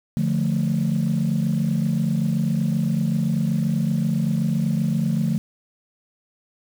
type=chord; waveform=sine; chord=D minor; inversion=none; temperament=equal; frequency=146.83 / 174.61 / 220 Hz; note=D3 / F3 / A3; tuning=0 / 0 / 0 cents; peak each=-22 dBFS; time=0.17-5.38 s; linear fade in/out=0 ms; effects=tanh soft clip ceiling -13 dBFS + 7-bit